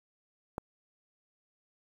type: click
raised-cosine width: 1 ms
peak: -20 dBFS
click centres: 0.581 s
effects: 8-bit